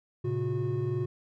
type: tone cluster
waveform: triangle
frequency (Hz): 113.8 / 135.7 / 363.5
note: A#2 / C#3 / F#4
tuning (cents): -41 / -36 / -31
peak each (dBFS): -30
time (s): 0.24-1.06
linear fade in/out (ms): 10
effects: none